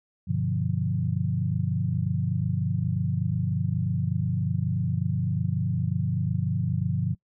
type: chord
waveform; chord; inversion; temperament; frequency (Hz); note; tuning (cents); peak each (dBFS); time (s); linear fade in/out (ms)
sine; G dominant seventh; none; equal; 98 / 123.47 / 146.83 / 174.61; G2 / B2 / D3 / F3; 0 / 0 / 0 / 0; -29; 0.27-7.15; 20
effects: noise-tail reverb RT60 0.1 s tail -23 dB re dry